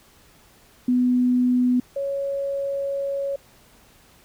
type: tone pair in turn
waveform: sine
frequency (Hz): 248.8 / 555.3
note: B3 / C#5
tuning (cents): +13 / +3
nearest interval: octave + major second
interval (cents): 1390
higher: second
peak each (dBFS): -16 / -23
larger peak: first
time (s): 0.88-1.8 / 1.96-3.36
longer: second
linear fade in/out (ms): 5
effects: pink hiss -54 dBFS RMS until 4.24 s